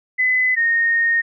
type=tone pair in turn; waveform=sine; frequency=2016 / 1850.4 Hz; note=B6 / A#6; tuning=+35 / -13 cents; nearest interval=minor second; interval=148 cents; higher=first; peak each=-14 dBFS; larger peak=neither; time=0.18-0.56 / 0.56-1.22 s; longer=second; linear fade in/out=20 ms; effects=none